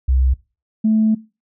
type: tone pair in turn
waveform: sine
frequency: 64.9 / 218.3 Hz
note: C2 / A3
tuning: -13 / -13 cents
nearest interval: octave + major sixth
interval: 2100 cents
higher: second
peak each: -11 dBFS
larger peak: neither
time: 0.08-0.34 / 0.84-1.15 s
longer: second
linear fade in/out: 10 ms
effects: noise-tail reverb RT60 0.3 s tail -21 dB re dry + tanh soft clip ceiling -7 dBFS